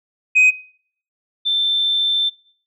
sine tone pair in turn, 2512 / 3553 Hz, D#7 / A7, +16 / +16 cents, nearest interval tritone, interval 600 cents, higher second, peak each -7 / -15 dBFS, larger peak first, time 0.35-0.51 / 1.45-2.3 s, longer second, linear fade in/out 20 ms, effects noise-tail reverb RT60 0.6 s tail -23 dB re dry + tanh soft clip ceiling -7 dBFS

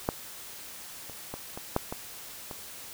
clicks, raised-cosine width 1 ms, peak -11 / -29 / -21 / -24 / -10 / -19 / -24 dBFS, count 7, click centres 0.089 / 1.097 / 1.34 / 1.575 / 1.764 / 1.925 / 2.512 s, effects white hiss -44 dBFS RMS until 2.93 s

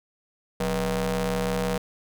sawtooth ring-modulated tone, 150 Hz, D3, 37 cents sharp, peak -17 dBFS, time 0.6-1.78 s, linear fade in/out 5 ms, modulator 333 Hz, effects none

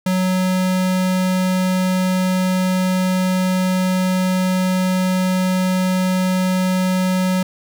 square tone, 185 Hz, F#3, in tune, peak -16 dBFS, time 0.06-7.43 s, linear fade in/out 5 ms, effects none

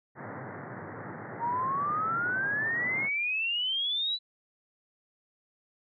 pink band-pass noise, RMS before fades -41 dBFS, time 0.15-3.1 s, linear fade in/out 50 ms, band 100 to 2000 Hz, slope 96 dB/octave
sine exponential sweep, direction up, 914 to 4000 Hz, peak -27 dBFS, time 1.39-4.19 s, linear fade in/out 50 ms
effects none

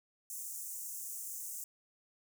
pink high-pass noise, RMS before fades -43 dBFS, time 0.3-1.64 s, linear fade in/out 2 ms, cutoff 6500 Hz, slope 48 dB/octave, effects none

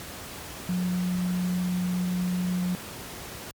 sine tone in noise, 180 Hz, F#3, 47 cents flat, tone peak -24 dBFS, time 0.69-2.75 s, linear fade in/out 0 ms, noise pink, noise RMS -39 dBFS, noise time 0-3.51 s, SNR +12 dB, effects high-pass 60 Hz 12 dB/octave + MP3 96 kbps

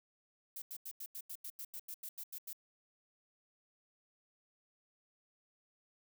violet noise bursts, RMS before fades -45 dBFS, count 14, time 0.56-2.531 s, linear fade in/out 5 ms, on 60 ms, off 87 ms, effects none

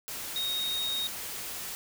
sine tone in noise, 3737 Hz, A#7, 4 cents sharp, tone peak -29 dBFS, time 0.36-1.07 s, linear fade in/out 0 ms, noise white, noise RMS -38 dBFS, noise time 0.08-1.75 s, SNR +6 dB, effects none

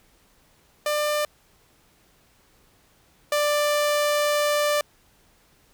sawtooth tone pair in turn, 596 / 590.2 Hz, D5 / D5, +25 / +8 cents, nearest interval unison, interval 17 cents, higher first, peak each -18 / -16 dBFS, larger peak second, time 0.86-1.25 / 3.32-4.81 s, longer second, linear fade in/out 2 ms, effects pink hiss -60 dBFS RMS until 5.73 s

